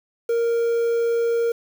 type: tone with quantisation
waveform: triangle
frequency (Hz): 466.2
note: A#4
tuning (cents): 0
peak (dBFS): -16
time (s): 0.29-1.52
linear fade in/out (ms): 5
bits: 7
effects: none